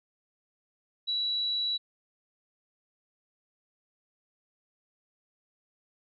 sine tone, 3922 Hz, B7, 13 cents flat, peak -27 dBFS, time 1.07-1.78 s, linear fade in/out 20 ms, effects none

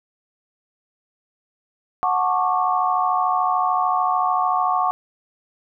sine chord, D major seventh, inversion first, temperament just, 734.2 / 881 / 1101.2 / 1174.7 Hz, F#5 / A5 / C#6 / D6, -14 / +2 / -12 / 0 cents, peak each -21 / -26 / -21 / -25 dBFS, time 2.03-4.91 s, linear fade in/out 0 ms, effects none

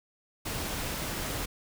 pink noise, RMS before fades -34 dBFS, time 0.45-1.46 s, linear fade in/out 10 ms, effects none

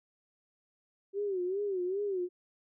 sine tone with vibrato, 383.3 Hz, G4, 39 cents flat, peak -30 dBFS, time 1.13-2.29 s, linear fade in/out 50 ms, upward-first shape sine, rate 2.5 Hz, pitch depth 130 cents each way, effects none

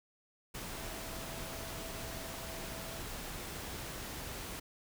sine tone in noise, 658 Hz, E5, 3 cents flat, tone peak -51 dBFS, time 0.77-3 s, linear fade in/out 10 ms, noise pink, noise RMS -43 dBFS, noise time 0.54-4.6 s, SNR -11 dB, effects none

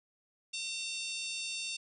harmonic tone with a mistuned harmonic, 907 Hz, A#5, 48 cents flat, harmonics 3 / 4 / 5 / 6 / 7 / 8 / 9 / 10, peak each -40 / -42 / -44 / -46 / -47 / -48 / -49 / -50 dBFS, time 0.53-1.77 s, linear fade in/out 10 ms, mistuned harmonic 7, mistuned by -64 cents, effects none

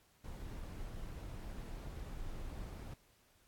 brown noise, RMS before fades -45 dBFS, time 0.24-2.94 s, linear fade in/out 5 ms, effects pink hiss -70 dBFS RMS until 3.47 s + AAC 64 kbps

